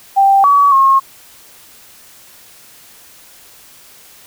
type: tone with pitch steps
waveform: sine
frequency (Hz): 786 / 1135 / 1081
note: G5 / C#6 / C#6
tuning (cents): +4 / +41 / -44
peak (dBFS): -6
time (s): 0.16-1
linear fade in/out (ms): 20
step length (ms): 280
effects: white hiss -42 dBFS RMS until 4.26 s